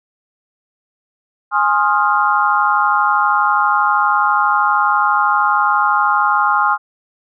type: chord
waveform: sine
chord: F minor seventh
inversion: first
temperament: equal with one note detuned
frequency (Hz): 830.6 / 1056.8 / 1244.5 / 1396.9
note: Ab5 / C6 / Eb6 / F6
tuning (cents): 0 / +17 / 0 / 0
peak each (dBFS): -17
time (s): 1.51-6.78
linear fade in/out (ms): 50
effects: none